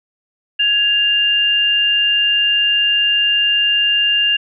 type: tone pair together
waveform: sine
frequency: 1664.9 / 2800 Hz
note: G#6 / F7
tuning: +4 / +4 cents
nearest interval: major sixth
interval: 900 cents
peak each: -22 / -12 dBFS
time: 0.59-4.37 s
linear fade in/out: 10 ms
effects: none